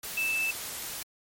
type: tone in noise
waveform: sine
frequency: 2637 Hz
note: E7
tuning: in tune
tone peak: -26 dBFS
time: 0.17-0.51 s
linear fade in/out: 5 ms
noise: white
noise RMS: -37 dBFS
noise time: 0.03-1.03 s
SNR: +8 dB
effects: MP3 64 kbps